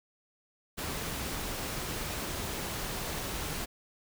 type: noise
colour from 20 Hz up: pink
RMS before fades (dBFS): -36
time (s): 0.77-3.66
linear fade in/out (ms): 20
effects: none